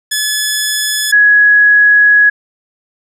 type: tone pair in turn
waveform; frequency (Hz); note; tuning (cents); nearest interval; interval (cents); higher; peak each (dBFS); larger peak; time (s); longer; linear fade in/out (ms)
10% pulse / sine; 1714 / 1673.9; A6 / G#6; -46 / +13; unison; 41; first; -4; neither; 0.11-1.12 / 1.12-2.3; second; 10
effects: none